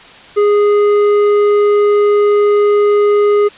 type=tone with tanh clipping; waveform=triangle; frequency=413 Hz; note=G#4; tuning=10 cents flat; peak=-9 dBFS; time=0.36-3.49 s; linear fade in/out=20 ms; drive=13 dB; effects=white hiss -37 dBFS RMS until 3.57 s + resampled to 8000 Hz